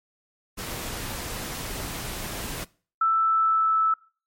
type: noise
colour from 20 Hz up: pink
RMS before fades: -33 dBFS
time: 0.57-2.65 s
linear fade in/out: 20 ms
type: tone with pitch glide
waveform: sine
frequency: 1324 to 1311.1 Hz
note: E6 to E6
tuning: +7 to -10 cents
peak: -18 dBFS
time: 3.01-3.94 s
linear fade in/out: 5 ms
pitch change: -17 cents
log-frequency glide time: 3.12-3.78 s
effects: noise-tail reverb RT60 0.4 s tail -22 dB re dry + MP3 64 kbps